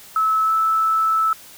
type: tone with pitch glide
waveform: sine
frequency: 1300 to 1312.1 Hz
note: E6 to E6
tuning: -24 to -8 cents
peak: -15 dBFS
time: 0.16-1.33 s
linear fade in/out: 2 ms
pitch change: +16 cents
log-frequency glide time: 0.45-0.51 s
effects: white hiss -43 dBFS RMS until 1.57 s